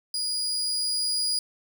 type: tone with level ramp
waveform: 35% pulse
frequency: 4893 Hz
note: D#8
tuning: 30 cents flat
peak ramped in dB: -25 to -22 dBFS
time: 0.14-1.39 s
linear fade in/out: 2 ms
effects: none